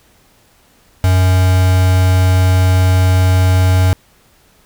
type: tone with quantisation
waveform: triangle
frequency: 92.5 Hz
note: F#2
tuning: in tune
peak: -6 dBFS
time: 1.04-3.93 s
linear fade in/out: 0 ms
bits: 3
effects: pink hiss -51 dBFS RMS until 4.65 s